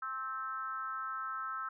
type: tone with frequency modulation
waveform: sine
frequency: 1311 Hz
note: E6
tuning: 10 cents flat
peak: -36 dBFS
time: 0.02-1.69 s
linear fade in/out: 5 ms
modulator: 248 Hz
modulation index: 0.76
effects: none